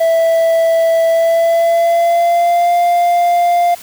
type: tone with pitch glide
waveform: triangle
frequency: 659.3 to 698.1 Hz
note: E5 to F5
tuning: 0 to -1 cents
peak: -7 dBFS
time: 0-3.75 s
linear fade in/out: 10 ms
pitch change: +99 cents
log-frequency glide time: 1.07-2.73 s
effects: white hiss -35 dBFS RMS until 3.82 s